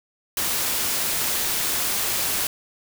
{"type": "noise", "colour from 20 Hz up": "white", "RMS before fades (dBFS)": -24, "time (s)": [0.37, 2.47], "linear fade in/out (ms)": 2, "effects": []}